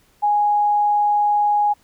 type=tone; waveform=sine; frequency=829 Hz; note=G#5; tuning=3 cents flat; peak=-14 dBFS; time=0.22-1.74 s; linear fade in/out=20 ms; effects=pink hiss -58 dBFS RMS until 1.83 s